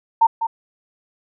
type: tone with echo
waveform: sine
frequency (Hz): 910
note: A#5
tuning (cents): -42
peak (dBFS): -9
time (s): 0.21-0.27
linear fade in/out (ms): 10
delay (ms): 200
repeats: 1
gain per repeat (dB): -9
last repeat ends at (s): 0.47
effects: none